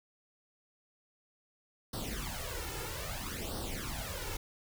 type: noise with flanger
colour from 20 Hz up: pink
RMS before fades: -39 dBFS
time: 1.93-4.37 s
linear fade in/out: 5 ms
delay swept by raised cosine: 0.21 to 2.31 ms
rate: 0.61 Hz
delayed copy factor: +0.8
effects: none